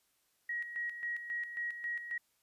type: tone with tremolo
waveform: sine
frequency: 1900 Hz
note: A#6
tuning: 33 cents sharp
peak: -34 dBFS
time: 0.49-2.18 s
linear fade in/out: 5 ms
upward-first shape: square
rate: 3.7 Hz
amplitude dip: 60%
effects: white hiss -75 dBFS RMS until 2.42 s + resampled to 32000 Hz